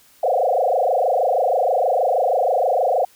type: tone with frequency modulation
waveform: sine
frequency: 624 Hz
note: D#5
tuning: 5 cents sharp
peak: -15 dBFS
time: 0.23-3.05 s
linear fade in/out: 5 ms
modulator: 26.3 Hz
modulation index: 5
effects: white hiss -53 dBFS RMS until 3.15 s